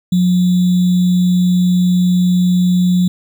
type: tone with sample-and-hold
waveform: sine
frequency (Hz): 180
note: F#3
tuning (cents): -47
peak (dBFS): -9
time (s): 0.12-3.08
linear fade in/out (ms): 5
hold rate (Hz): 3675
effects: none